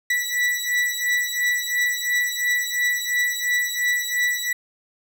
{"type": "beating tone pair", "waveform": "40% pulse", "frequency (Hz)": [1956, 1958.9], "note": ["B6", "B6"], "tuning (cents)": [-17, -15], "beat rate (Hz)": 2.9, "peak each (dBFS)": [-22, -23], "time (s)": [0.1, 4.53], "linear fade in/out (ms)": 5, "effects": []}